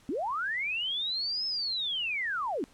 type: linear two-way sweep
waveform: sine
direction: up then down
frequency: 233.7 to 5250 to 233.7 Hz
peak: -29 dBFS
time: 0.09-2.64 s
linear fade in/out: 0 ms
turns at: 1.46 s
effects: pink hiss -60 dBFS RMS until 2.73 s + low-pass 10000 Hz 12 dB/octave